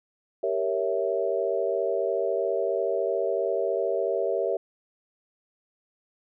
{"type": "chord", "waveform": "sine", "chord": "G diminished seventh", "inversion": "none", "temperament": "equal with one note detuned", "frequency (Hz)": [392, 466.2, 556.3, 659.3], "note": ["G4", "Bb4", "Db5", "Fb5"], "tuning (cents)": [0, 0, 6, 0], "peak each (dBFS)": -29, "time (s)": [0.43, 4.57], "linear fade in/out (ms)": 5, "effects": []}